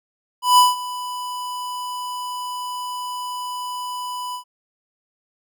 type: tone with ADSR envelope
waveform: square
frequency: 993 Hz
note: B5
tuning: 9 cents sharp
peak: -9 dBFS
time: 0.42-4.44 s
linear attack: 160 ms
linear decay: 170 ms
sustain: -18 dB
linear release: 96 ms
effects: none